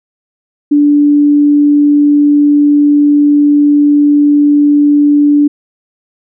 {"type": "tone", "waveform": "sine", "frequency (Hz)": 291.6, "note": "D4", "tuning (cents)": -12, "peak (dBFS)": -4, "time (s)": [0.71, 5.48], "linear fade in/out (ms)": 10, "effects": []}